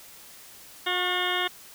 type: harmonic tone with a mistuned harmonic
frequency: 359.8 Hz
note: F#4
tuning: 48 cents flat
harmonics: 1 / 2 / 3 / 4 / 5 / 6 / 8 / 9 / 10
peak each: -33 / -33 / -33 / -33 / -33 / -33 / -33 / -33 / -33 dBFS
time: 0.86-1.48 s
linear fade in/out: 10 ms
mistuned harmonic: 3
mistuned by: +27 cents
effects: white hiss -48 dBFS RMS until 1.74 s